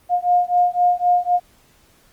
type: beating tone pair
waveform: sine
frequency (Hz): 710 / 713.9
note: F5 / F5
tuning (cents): +28 / +38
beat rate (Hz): 3.9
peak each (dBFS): -17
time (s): 0.09-1.4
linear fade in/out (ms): 50
effects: pink hiss -55 dBFS RMS until 2.12 s + Opus 32 kbps